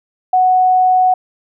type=tone; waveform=sine; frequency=740 Hz; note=F#5; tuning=in tune; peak=-8 dBFS; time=0.33-1.14 s; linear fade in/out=5 ms; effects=none